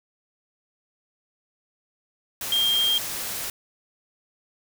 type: tone in noise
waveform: sine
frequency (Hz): 3206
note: G7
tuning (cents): +38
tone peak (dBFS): -19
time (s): 2.52-2.98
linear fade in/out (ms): 2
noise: white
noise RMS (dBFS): -31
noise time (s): 2.41-3.5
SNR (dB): +9
effects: none